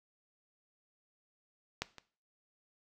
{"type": "clicks", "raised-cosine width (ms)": 0.2, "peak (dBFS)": [-16, -30], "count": 2, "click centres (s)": [1.82, 1.983], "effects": ["noise-tail reverb RT60 0.4 s tail -17 dB re dry"]}